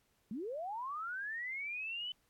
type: linear sweep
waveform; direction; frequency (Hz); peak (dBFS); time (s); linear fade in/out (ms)
sine; up; 190 to 3031; -38; 0.31-2.12; 2
effects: pink hiss -75 dBFS RMS until 2.29 s + AAC 64 kbps